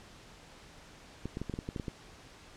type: clicks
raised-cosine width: 3 ms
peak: -23 dBFS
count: 10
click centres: 1.256 / 1.371 / 1.416 / 1.497 / 1.539 / 1.589 / 1.689 / 1.762 / 1.798 / 1.882 s
effects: pink hiss -54 dBFS RMS until 2.56 s + low-pass 7000 Hz 12 dB/octave